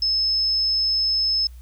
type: tone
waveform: sine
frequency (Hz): 5210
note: E8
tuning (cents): -21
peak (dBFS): -18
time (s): 0.02-1.47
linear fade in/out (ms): 2
effects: added 61 Hz sine -38 dBFS peak until 1.61 s + white hiss -58 dBFS RMS until 1.61 s